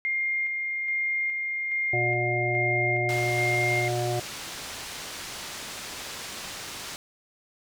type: tone with tremolo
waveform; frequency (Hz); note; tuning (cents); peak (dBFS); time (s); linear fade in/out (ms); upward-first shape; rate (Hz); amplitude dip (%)
sine; 2118; C7; +21; -24; 0.05-3.88; 0; square; 1.2; 30
type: harmonic tone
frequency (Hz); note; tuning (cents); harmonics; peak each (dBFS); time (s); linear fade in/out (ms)
120.5; B2; -42; 1 / 3 / 5 / 6; -29 / -30 / -33 / -31; 1.93-4.2; 5
type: low-pass noise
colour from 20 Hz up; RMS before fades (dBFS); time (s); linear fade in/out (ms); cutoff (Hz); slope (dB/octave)
white; -38; 3.09-6.96; 0; 6300; 12
effects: none